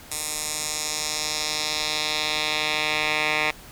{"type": "tone with band-pass filter sweep", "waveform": "10% pulse", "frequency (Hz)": 152.7, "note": "D#3", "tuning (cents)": -32, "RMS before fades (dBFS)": -26, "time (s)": [0.11, 3.51], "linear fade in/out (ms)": 5, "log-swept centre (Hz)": [9000, 2300], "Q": 1.6, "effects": ["pink hiss -45 dBFS RMS until 3.71 s"]}